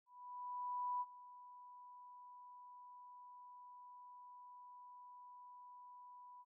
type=tone with ADSR envelope; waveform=sine; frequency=987.8 Hz; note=B5; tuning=in tune; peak=-37 dBFS; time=0.06-6.45 s; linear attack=950 ms; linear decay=39 ms; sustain=-18 dB; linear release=41 ms; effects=none